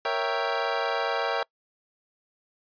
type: chord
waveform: 25% pulse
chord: A# diminished seventh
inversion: none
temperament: equal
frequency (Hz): 466.2 / 554.4 / 659.3 / 784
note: A#4 / C#5 / E5 / G5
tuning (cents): 0 / 0 / 0 / 0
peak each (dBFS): -27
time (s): 0.05-1.43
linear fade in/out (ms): 2
effects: noise-tail reverb RT60 0.1 s tail -26 dB re dry + resampled to 11025 Hz